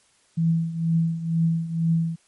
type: tone with tremolo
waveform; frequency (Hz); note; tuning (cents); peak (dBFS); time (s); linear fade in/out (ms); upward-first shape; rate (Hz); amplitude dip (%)
sine; 164.81; E3; 0; -16; 0.37-2.16; 10; triangle; 2.1; 80
effects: white hiss -61 dBFS RMS until 2.27 s + MP3 48 kbps